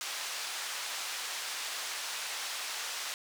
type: band-pass noise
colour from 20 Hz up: white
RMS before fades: -38 dBFS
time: 0.01-3.14 s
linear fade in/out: 0 ms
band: 780 to 6200 Hz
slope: 12 dB/octave
effects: none